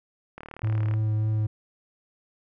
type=click train; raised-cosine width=0.5 ms; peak=-24 dBFS; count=22; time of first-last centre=0.38-0.939 s; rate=37.6 Hz
type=tone with vibrato; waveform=triangle; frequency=108.1 Hz; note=A2; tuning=30 cents flat; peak=-20 dBFS; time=0.63-1.47 s; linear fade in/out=10 ms; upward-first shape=triangle; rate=3.4 Hz; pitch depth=13 cents each way
effects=none